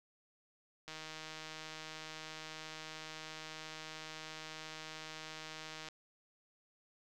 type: click train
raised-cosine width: 0.2 ms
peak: -29 dBFS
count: 787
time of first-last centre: 0.88-5.886 s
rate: 157 Hz
effects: none